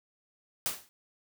white noise with exponential decay, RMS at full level -28 dBFS, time 0.66-0.89 s, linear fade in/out 0 ms, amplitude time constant 50 ms, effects none

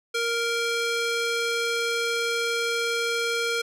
square tone with band-pass filter, 466.2 Hz, A#4, in tune, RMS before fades -26 dBFS, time 0.14-3.62 s, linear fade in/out 10 ms, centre 3100 Hz, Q 0.55, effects none

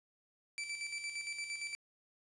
sawtooth tone with tremolo, 2326 Hz, D7, 17 cents flat, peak -34 dBFS, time 0.58-1.75 s, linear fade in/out 0 ms, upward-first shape square, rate 8.7 Hz, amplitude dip 50%, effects resampled to 24000 Hz + 10-bit

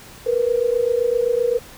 sine tone pair together, 466.2 / 493.9 Hz, A#4 / B4, 0 / 0 cents, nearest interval minor second, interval 100 cents, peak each -19 dBFS, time 0.26-1.59 s, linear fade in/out 10 ms, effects pink hiss -42 dBFS RMS until 1.77 s

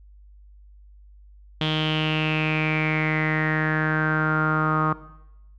sawtooth tone with low-pass filter sweep, 155.56 Hz, D#3, in tune, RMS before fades -23 dBFS, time 1.61-4.93 s, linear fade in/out 2 ms, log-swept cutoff 3300 to 1200 Hz, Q 8.1, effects noise-tail reverb RT60 0.9 s tail -17 dB re dry + added 50 Hz sine -46 dBFS peak until 5.58 s

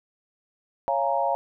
sine chord, Bb minor seventh, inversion first, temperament equal with one note detuned, 554.4 / 690.4 / 830.6 / 932.3 Hz, Db5 / F5 / Ab5 / Bb5, 0 / -20 / 0 / 0 cents, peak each -27 / -26 / -28 / -27 dBFS, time 0.88-1.35 s, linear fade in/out 0 ms, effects none

